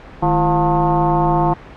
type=tone with frequency modulation; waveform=sine; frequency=523.3 Hz; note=C5; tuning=in tune; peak=-12 dBFS; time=0.22-1.54 s; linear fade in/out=10 ms; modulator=184 Hz; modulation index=2.7; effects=pink hiss -37 dBFS RMS until 1.76 s + low-pass 2000 Hz 12 dB/octave